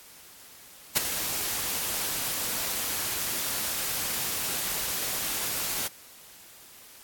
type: noise with ADSR envelope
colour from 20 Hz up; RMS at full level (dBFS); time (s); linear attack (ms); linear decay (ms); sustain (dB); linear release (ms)
white; -20; 0.95-5.88; 22; 12; -10; 13
effects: white hiss -50 dBFS RMS until 7.03 s + AAC 64 kbps